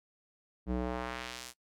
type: tone with band-pass filter sweep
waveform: square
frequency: 61.74 Hz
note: B1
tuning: in tune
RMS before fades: -37 dBFS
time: 0.66-1.54 s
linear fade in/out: 50 ms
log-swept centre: 220 to 9600 Hz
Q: 0.79
effects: noise-tail reverb RT60 0.1 s tail -23 dB re dry